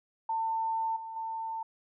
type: tone with level steps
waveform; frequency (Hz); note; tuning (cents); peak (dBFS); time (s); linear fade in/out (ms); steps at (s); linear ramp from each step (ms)
sine; 897; A5; +33; -28 / -38 / -33; 0.29-1.63; 5; 0.96 / 1.16; 5
effects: none